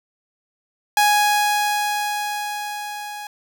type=tone with level ramp; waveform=sawtooth; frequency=831 Hz; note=G#5; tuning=1 cent sharp; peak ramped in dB=-9 to -27 dBFS; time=0.97-3.27 s; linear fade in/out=2 ms; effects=none